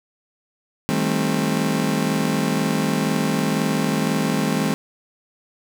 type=chord; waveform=35% pulse; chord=A half-diminished seventh; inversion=second; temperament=just; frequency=158.4 / 198 / 220 / 264 Hz; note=Eb3 / G3 / A3 / C4; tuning=+31 / +18 / 0 / +16 cents; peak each=-23 dBFS; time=0.89-4.74 s; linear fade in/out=0 ms; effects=none